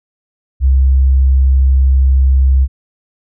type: tone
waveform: sine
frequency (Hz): 66.3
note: C2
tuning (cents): +23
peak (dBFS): -6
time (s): 0.6-2.68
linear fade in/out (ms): 50
effects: none